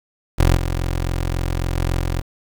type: tone with level steps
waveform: 20% pulse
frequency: 43.65 Hz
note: F1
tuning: in tune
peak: -7 / -15 / -13 / -15 dBFS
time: 0.38-2.22 s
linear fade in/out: 20 ms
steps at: 0.56 / 1.76 / 2 s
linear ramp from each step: 10 ms
effects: 7-bit